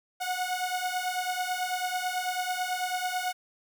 sawtooth beating tone pair, 727 / 736.1 Hz, F#5 / F#5, -31 / -9 cents, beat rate 9.1 Hz, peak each -28 dBFS, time 0.2-3.33 s, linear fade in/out 20 ms, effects none

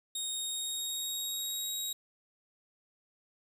20% pulse tone with pitch glide, 3729 to 3803 Hz, A#7 to A#7, 0 to +34 cents, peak -28 dBFS, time 0.15-1.93 s, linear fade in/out 5 ms, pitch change +34 cents, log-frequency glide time 0.47-1.73 s, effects 9-bit

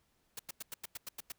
white noise bursts, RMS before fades -42 dBFS, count 9, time 0.37-1.321 s, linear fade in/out 5 ms, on 23 ms, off 93 ms, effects pink hiss -75 dBFS RMS until 1.38 s

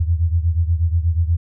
sine beating tone pair, 81.6 / 89.9 Hz, E2 / F#2, -17 / -49 cents, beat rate 8.3 Hz, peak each -16 / -20 dBFS, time 0-1.37 s, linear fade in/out 10 ms, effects none

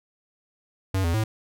square tone with pitch steps, 95.3 / 84.1 / 109.5 Hz, G2 / E2 / A2, -48 / +35 / -8 cents, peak -22 dBFS, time 0.94-1.24 s, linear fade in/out 5 ms, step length 100 ms, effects none

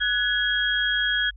sine tone cluster, 1483 / 1689 / 3278 Hz, F#6 / G#6 / G#7, +4 / +29 / -23 cents, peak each -26 / -24 / -25 dBFS, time 0-1.31 s, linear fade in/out 20 ms, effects added 50 Hz sine -41 dBFS peak until 1.36 s

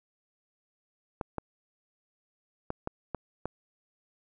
clicks, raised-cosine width 1 ms, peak -18 dBFS, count 6, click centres 1.212 / 1.383 / 2.704 / 2.874 / 3.147 / 3.456 s, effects none

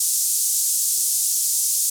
pink band-pass noise, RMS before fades -21 dBFS, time 0-1.9 s, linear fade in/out 5 ms, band 6500 to 12000 Hz, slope 24 dB/octave, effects none

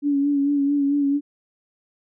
sine tone with vibrato, 283.6 Hz, C#4, 40 cents sharp, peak -17 dBFS, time 0.02-1.21 s, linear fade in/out 50 ms, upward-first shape sine, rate 4.5 Hz, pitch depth 34 cents each way, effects none

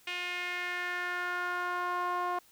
sawtooth tone with band-pass filter sweep, 356.3 Hz, F4, 35 cents sharp, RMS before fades -34 dBFS, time 0.07-2.39 s, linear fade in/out 5 ms, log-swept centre 2600 to 930 Hz, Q 3.1, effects white hiss -62 dBFS RMS until 2.51 s

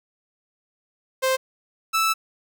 sawtooth tone pair in turn, 523.3 / 1315 Hz, C5 / E6, 0 / -5 cents, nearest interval octave + major third, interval 1595 cents, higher second, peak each -15 / -15 dBFS, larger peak neither, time 1.22-1.37 / 1.93-2.14 s, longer second, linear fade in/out 20 ms, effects none

